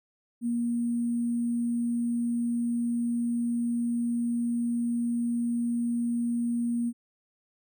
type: tone with sample-and-hold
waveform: sine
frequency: 236.8 Hz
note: A#3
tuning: 27 cents sharp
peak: -25 dBFS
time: 0.41-6.93 s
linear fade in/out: 50 ms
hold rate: 8820 Hz
effects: none